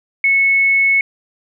sine tone, 2200 Hz, C#7, 14 cents flat, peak -10 dBFS, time 0.24-1.01 s, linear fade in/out 2 ms, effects none

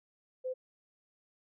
sine tone, 513 Hz, C5, 34 cents flat, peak -33 dBFS, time 0.44-0.54 s, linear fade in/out 20 ms, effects none

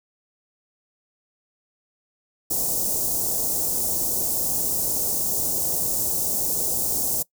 white band-stop noise, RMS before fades -24 dBFS, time 2.5-7.23 s, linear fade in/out 10 ms, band 720 to 6200 Hz, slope 24 dB/octave, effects noise-tail reverb RT60 0.1 s tail -21 dB re dry

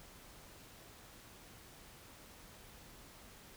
silence, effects pink hiss -57 dBFS RMS until 3.56 s

